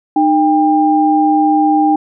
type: tone pair together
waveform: sine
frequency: 305.9 / 797.5 Hz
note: D#4 / G5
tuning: -29 / +30 cents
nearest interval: octave + perfect fourth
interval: 1659 cents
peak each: -11 dBFS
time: 0.16-1.96 s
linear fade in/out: 5 ms
effects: none